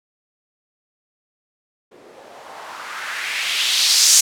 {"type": "noise with low-pass filter sweep", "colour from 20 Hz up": "violet", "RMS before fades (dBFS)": -20, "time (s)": [1.91, 4.21], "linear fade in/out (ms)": 10, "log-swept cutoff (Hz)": [360, 6700], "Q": 2.1, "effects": []}